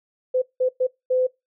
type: tone bursts at uneven times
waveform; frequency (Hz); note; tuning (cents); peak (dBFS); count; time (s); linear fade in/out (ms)
sine; 510; C5; -44; -17; 4; 0.34-0.42 / 0.6-0.69 / 0.8-0.87 / 1.1-1.27; 10
effects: noise-tail reverb RT60 0.2 s tail -22 dB re dry